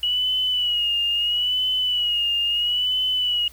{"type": "tone with vibrato", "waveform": "sine", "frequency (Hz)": 2919, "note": "F#7", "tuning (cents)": -24, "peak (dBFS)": -19, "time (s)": [0.03, 3.48], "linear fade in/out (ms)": 2, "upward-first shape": "sine", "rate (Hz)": 0.75, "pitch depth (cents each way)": 61, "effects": ["added 60 Hz sine -47 dBFS peak until 3.52 s", "white hiss -50 dBFS RMS until 3.52 s"]}